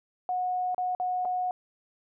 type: tone with dropouts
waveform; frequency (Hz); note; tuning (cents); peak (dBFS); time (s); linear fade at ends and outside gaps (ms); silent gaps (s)
sine; 730; F#5; -24; -26; 0.29-1.51; 1; 0.746-0.78 / 0.95-0.999 / 1.25-1.254
effects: none